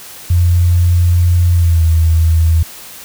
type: tone with pitch glide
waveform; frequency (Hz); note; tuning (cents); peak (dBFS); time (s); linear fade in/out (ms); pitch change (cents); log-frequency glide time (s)
sine; 87.31 to 81.46; F2 to E2; 0 to -20; -7; 0.3-2.63; 5; -120; 1.54-1.83
effects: white hiss -33 dBFS RMS until 3.04 s